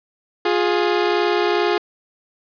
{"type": "tone pair together", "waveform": "sawtooth", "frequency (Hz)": [352.8, 415.3], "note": ["F4", "G#4"], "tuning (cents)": [18, 0], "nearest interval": "minor third", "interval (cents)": 282, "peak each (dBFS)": -15, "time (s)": [0.45, 1.78], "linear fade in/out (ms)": 5, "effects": ["resampled to 11025 Hz", "8-bit"]}